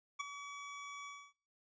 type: tone with ADSR envelope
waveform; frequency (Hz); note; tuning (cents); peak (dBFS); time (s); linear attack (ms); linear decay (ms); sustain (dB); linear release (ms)
25% pulse; 1138; C#6; +45; -31; 0.19-1.33; 15; 13; -11; 270
effects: noise-tail reverb RT60 0.6 s tail -25 dB re dry + resampled to 16000 Hz